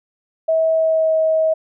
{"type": "tone with pitch glide", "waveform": "sine", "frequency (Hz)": [645, 637.2], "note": ["E5", "D#5"], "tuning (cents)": [-38, 41], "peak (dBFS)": -13, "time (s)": [0.48, 1.54], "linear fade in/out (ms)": 10, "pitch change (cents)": -21, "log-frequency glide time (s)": [0.74, 1.14], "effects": []}